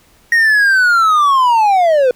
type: linear sweep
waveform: triangle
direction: down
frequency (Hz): 1881 to 484.5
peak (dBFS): -6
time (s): 0.32-2.11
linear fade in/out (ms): 2
effects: pink hiss -50 dBFS RMS until 2.15 s